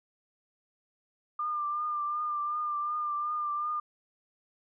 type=tone with vibrato; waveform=sine; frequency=1198 Hz; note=D6; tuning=34 cents sharp; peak=-29 dBFS; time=1.39-3.8 s; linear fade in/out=5 ms; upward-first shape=triangle; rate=2.7 Hz; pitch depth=36 cents each way; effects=none